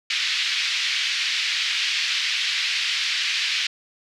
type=band-pass noise; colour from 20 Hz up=pink; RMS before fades=-24 dBFS; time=0.1-3.67 s; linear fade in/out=5 ms; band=2100 to 4800 Hz; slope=24 dB/octave; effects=none